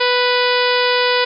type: harmonic tone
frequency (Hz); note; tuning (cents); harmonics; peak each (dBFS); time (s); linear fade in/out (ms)
493.9; B4; 0; 1 / 2 / 3 / 4 / 5 / 6 / 7 / 8 / 9 / 10; -17 / -20 / -22 / -23 / -24 / -25 / -25 / -26 / -27 / -27; 0-1.25; 10
effects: none